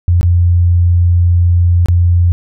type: tone with dropouts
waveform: sine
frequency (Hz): 87.31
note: F2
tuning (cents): 0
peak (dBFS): -6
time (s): 0.08-2.32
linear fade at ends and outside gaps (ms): 0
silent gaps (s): 0.211-0.23 / 1.859-1.885
effects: none